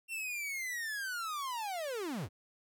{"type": "linear sweep", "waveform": "45% pulse", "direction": "down", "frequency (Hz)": [2735, 66.5], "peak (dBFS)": -36, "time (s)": [0.08, 2.29], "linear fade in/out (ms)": 50, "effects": []}